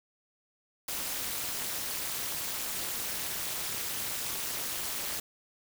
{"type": "noise with amplitude modulation", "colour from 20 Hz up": "white", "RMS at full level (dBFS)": -31, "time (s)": [0.88, 5.2], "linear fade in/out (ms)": 5, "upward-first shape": "sine", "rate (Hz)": 242, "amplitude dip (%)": 90, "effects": []}